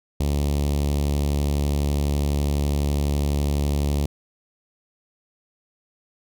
sawtooth tone with notch filter, 72 Hz, D2, 34 cents flat, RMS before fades -22 dBFS, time 0.2-4.06 s, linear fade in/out 5 ms, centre 1500 Hz, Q 0.56, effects none

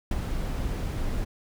brown noise with ADSR envelope, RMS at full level -24 dBFS, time 0.11-1.25 s, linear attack 4 ms, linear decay 36 ms, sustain -5 dB, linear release 16 ms, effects none

